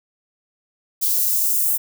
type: noise with high-pass filter sweep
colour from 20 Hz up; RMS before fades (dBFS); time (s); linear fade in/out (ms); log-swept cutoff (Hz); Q
violet; -19; 1.01-1.78; 20; 3900 to 8700; 1.1
effects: none